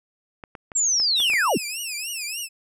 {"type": "clicks", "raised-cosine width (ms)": 0.5, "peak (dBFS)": -22, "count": 7, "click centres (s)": [0.438, 0.552, 0.718, 1, 1.202, 1.3, 1.336]}
{"type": "linear sweep", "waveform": "sine", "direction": "down", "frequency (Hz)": [7560, 116.54], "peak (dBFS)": -18, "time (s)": [0.75, 1.58], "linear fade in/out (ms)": 10}
{"type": "tone with vibrato", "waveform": "15% pulse", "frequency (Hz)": 2610, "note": "E7", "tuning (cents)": -18, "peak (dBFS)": -21, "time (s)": [1.15, 2.49], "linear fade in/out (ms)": 50, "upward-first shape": "triangle", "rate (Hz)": 3.4, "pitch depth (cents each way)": 210}
{"effects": []}